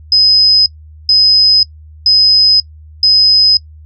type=tone bursts; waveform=sine; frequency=5050 Hz; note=D#8; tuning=25 cents sharp; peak=-5 dBFS; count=4; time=0.12-3.57 s; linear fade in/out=2 ms; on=540 ms; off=430 ms; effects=noise-tail reverb RT60 0.1 s tail -22 dB re dry + added 77 Hz sine -33 dBFS peak until 3.85 s